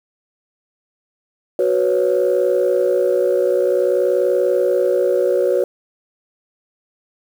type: chord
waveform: sine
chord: F# suspended fourth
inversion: none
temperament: equal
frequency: 370 / 493.9 / 554.4 Hz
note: F#4 / B4 / C#5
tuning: 0 / 0 / 0 cents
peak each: -17 dBFS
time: 1.59-5.64 s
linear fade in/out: 2 ms
effects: tanh soft clip ceiling -7 dBFS + 7-bit